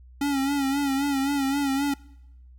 square tone with vibrato, 277.2 Hz, C#4, in tune, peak -23 dBFS, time 0.21-1.94 s, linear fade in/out 5 ms, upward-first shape sine, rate 3.8 Hz, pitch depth 59 cents each way, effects noise-tail reverb RT60 0.9 s tail -24 dB re dry + added 62 Hz sine -46 dBFS peak until 2.58 s

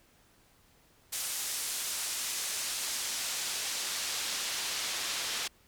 pink noise with band-pass filter sweep, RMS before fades -35 dBFS, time 1.12-5.48 s, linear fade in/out 10 ms, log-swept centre 8900 to 4300 Hz, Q 0.72, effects pink hiss -64 dBFS RMS until 5.67 s

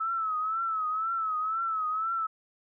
sine tone with vibrato, 1300 Hz, E6, 24 cents flat, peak -27 dBFS, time 0-2.27 s, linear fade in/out 10 ms, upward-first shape triangle, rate 2 Hz, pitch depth 87 cents each way, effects none

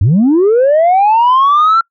sine linear sweep, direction up, 82.3 to 1365 Hz, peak -4 dBFS, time 0.01-1.81 s, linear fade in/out 5 ms, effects noise-tail reverb RT60 0.1 s tail -26 dB re dry + tanh soft clip ceiling -4 dBFS

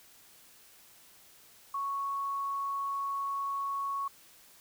sine tone, 1108.7 Hz, C#6, in tune, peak -31 dBFS, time 1.74-4.08 s, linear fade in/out 5 ms, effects white hiss -58 dBFS RMS until 4.6 s

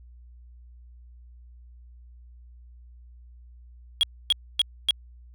triangle tone bursts, 3300 Hz, G#7, 12 cents flat, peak -15 dBFS, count 4, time 4.01-4.908 s, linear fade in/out 0 ms, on 22 ms, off 270 ms, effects added 60 Hz sine -46 dBFS peak until 5.34 s

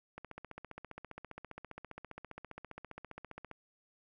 click train, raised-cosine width 0.5 ms, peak -30 dBFS, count 51, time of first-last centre 0.18-3.513 s, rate 15 Hz, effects none

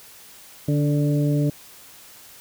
harmonic tone with a mistuned harmonic, 146.83 Hz, D3, in tune, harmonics 1 / 2 / 3 / 4, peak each -19 / -23 / -31 / -31 dBFS, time 0.68-1.5 s, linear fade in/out 5 ms, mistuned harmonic 2, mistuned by -20 cents, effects white hiss -46 dBFS RMS until 2.4 s

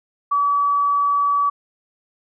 sine tone, 1144 Hz, D6, 46 cents flat, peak -15 dBFS, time 0.31-1.5 s, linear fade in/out 10 ms, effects none

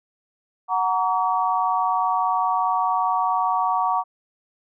sine chord, F# major, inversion none, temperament equal with one note detuned, 740 / 932.3 / 1137.3 Hz, F#5 / A#5 / C#6, 0 / 0 / +44 cents, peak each -23 dBFS, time 0.68-4.04 s, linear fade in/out 50 ms, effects none

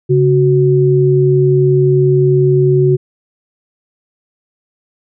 sine tone pair together, 138.59 / 370 Hz, C#3 / F#4, 0 / 0 cents, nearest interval octave + perfect fourth, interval 1700 cents, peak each -10 dBFS, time 0.09-2.97 s, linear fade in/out 20 ms, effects none

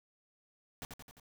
pink noise with echo, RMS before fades -43 dBFS, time 0.82-0.85 s, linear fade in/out 0 ms, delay 87 ms, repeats 4, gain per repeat -4 dB, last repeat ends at 1.198 s, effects none

